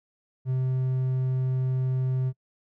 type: tone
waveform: triangle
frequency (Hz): 129.5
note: C3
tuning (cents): -17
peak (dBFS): -21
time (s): 0.45-2.33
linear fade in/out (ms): 50
effects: noise-tail reverb RT60 0.1 s tail -25 dB re dry